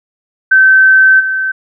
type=tone with level steps; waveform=sine; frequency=1541 Hz; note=G6; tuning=30 cents flat; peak=-3 / -12 dBFS; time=0.51-1.52 s; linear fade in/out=10 ms; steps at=1.19 s; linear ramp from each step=20 ms; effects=none